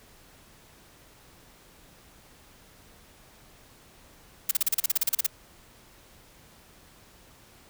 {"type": "noise bursts", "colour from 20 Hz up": "blue", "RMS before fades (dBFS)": -23, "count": 14, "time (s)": [4.49, 5.266], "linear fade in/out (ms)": 5, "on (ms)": 22, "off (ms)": 36, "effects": ["pink hiss -55 dBFS RMS until 7.69 s"]}